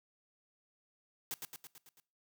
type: noise with echo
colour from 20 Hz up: white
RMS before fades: -39 dBFS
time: 1.31-1.34 s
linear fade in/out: 0 ms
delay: 110 ms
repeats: 6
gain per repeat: -4 dB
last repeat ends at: 2 s
effects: noise-tail reverb RT60 0.4 s tail -21 dB re dry